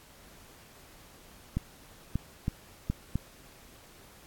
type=clicks; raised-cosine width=5 ms; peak=-16 dBFS; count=5; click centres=1.57 / 2.156 / 2.481 / 2.9 / 3.156 s; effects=pink hiss -55 dBFS RMS until 4.26 s + AAC 64 kbps